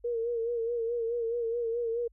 sine tone with vibrato, 466.2 Hz, A#4, in tune, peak -28 dBFS, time 0.04-2.08 s, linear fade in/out 10 ms, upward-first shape sine, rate 4.7 Hz, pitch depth 55 cents each way, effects added 50 Hz sine -59 dBFS peak until 2.12 s

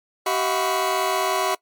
40% pulse tone cluster, 383.8 / 641 / 721 / 998 / 1116 Hz, G4 / E5 / F#5 / B5 / C#6, -37 / -49 / -45 / +18 / +11 cents, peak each -26 dBFS, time 0.26-1.55 s, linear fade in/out 5 ms, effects noise-tail reverb RT60 0.1 s tail -22 dB re dry + MP3 96 kbps

